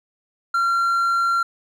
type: tone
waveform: triangle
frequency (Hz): 1373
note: F6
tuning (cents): -30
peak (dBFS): -15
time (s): 0.54-1.43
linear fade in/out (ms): 5
effects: none